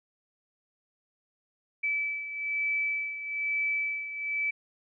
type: beating tone pair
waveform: sine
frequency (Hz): 2307 / 2308.1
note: D7 / D7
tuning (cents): -31 / -31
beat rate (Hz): 1.1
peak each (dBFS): -29 / -35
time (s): 1.83-4.51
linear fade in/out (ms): 10
effects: none

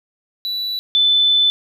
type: tone pair in turn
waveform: triangle / sine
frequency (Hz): 3951 / 3513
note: B7 / A7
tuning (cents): 0 / -3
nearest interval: major second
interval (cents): 203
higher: first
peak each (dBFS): -19 / -11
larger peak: second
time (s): 0.45-0.79 / 0.95-1.5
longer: second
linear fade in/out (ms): 0
effects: none

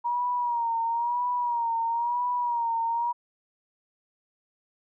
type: tone with vibrato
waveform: sine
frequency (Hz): 948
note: A#5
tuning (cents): +29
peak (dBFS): -24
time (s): 0.04-3.13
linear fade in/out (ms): 20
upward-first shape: sine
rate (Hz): 1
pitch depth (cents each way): 61
effects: none

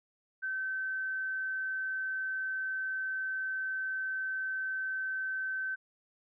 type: tone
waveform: sine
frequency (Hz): 1538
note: G6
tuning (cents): -33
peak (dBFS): -32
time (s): 0.42-5.76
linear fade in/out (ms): 20
effects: none

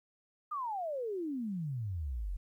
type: exponential sweep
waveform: sine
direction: down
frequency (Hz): 1252 to 41.2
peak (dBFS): -34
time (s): 0.51-2.37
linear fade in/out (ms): 10
effects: 12-bit

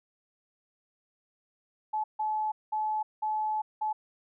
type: tone bursts at uneven times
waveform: sine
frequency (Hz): 860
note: A5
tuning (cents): -40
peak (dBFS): -27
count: 5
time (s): 1.93-2.04 / 2.19-2.52 / 2.72-3.03 / 3.22-3.62 / 3.81-3.93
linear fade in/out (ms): 10
effects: none

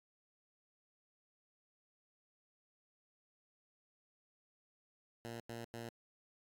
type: tone bursts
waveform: 10% pulse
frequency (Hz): 116.54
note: A#2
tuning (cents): 0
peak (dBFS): -36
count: 3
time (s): 5.25-5.89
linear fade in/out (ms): 0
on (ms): 150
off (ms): 95
effects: AAC 64 kbps

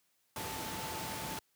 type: tone in noise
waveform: sine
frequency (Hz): 882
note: A5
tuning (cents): +4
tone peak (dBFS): -44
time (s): 0.36-1.39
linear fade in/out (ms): 2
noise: pink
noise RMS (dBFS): -40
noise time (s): 0.36-1.39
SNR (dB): -7
effects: white hiss -75 dBFS RMS until 1.55 s + high-pass 100 Hz 12 dB/octave

